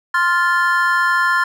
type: chord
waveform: triangle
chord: F major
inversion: second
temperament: just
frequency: 1047.7 / 1396.9 / 1746.1 Hz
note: C6 / F6 / A6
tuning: +2 / 0 / -14 cents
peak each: -16 dBFS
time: 0.14-1.44 s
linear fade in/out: 5 ms
effects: none